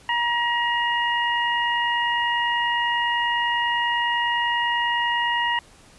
harmonic tone, 950 Hz, A#5, 33 cents sharp, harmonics 1 / 2 / 3, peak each -23 / -24 / -27 dBFS, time 0.09-5.59 s, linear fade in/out 2 ms, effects pink hiss -51 dBFS RMS until 5.98 s + resampled to 24000 Hz

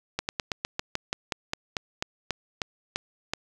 slowing click train, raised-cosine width 0.2 ms, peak -10 dBFS, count 16, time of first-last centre 0.19-3.335 s, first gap 99 ms, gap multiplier 1.1, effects none

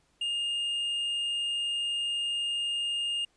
sine tone with tanh clipping, 2828 Hz, F7, 21 cents sharp, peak -29 dBFS, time 0.21-3.25 s, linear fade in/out 5 ms, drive 4 dB, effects pink hiss -69 dBFS RMS until 3.36 s + resampled to 22050 Hz

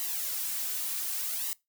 blue noise with flanger, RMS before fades -33 dBFS, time 0-1.53 s, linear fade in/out 0 ms, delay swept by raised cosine 1 to 4 ms, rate 0.66 Hz, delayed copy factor +0.9, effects noise-tail reverb RT60 0.2 s tail -22 dB re dry

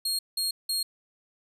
sawtooth tone bursts, 4259 Hz, C8, 30 cents sharp, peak -23 dBFS, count 3, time 0.05-0.83 s, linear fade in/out 5 ms, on 140 ms, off 180 ms, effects resampled to 32000 Hz

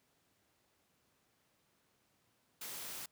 white noise, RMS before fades -45 dBFS, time 2.61-3.06 s, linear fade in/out 5 ms, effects pink hiss -75 dBFS RMS until 3.11 s + high-pass 100 Hz 12 dB/octave

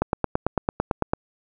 click train, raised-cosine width 1 ms, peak -6 dBFS, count 11, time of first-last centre 0.02-1.135 s, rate 8.97 Hz, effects none

